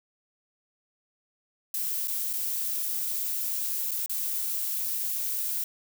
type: noise with dropouts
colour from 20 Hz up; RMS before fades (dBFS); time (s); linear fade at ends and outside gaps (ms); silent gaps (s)
violet; -30; 1.74-5.64; 2; 2.074-2.081 / 2.331-2.335 / 3.91-3.915 / 4.061-4.095
effects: none